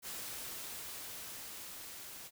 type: noise with level ramp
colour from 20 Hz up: white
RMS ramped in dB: -43 to -49 dBFS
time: 0.02-2.31 s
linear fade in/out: 50 ms
effects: none